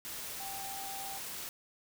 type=tone in noise; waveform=sine; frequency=784 Hz; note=G5; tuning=in tune; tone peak=-43 dBFS; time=0.4-1.18 s; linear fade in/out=0 ms; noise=white; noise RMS=-42 dBFS; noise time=0.05-1.49 s; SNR=-4 dB; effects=none